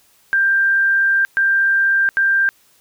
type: tone bursts at uneven times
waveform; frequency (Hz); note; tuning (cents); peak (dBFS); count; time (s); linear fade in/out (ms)
sine; 1584; G6; +18; -12; 3; 0.33-1.25 / 1.37-2.09 / 2.17-2.49; 0
effects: white hiss -55 dBFS RMS until 2.8 s